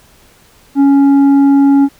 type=tone with tanh clipping; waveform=sine; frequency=278.3 Hz; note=C#4; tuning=7 cents sharp; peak=-6 dBFS; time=0.75-1.89 s; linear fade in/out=50 ms; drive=6 dB; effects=pink hiss -46 dBFS RMS until 1.99 s